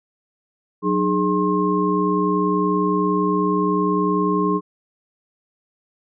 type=tone cluster; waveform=sine; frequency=184.2 / 304.8 / 415.2 / 1067 Hz; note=F#3 / D#4 / G#4 / C6; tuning=-7 / -36 / 0 / +34 cents; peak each=-22 dBFS; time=0.82-4.61 s; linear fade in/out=50 ms; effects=none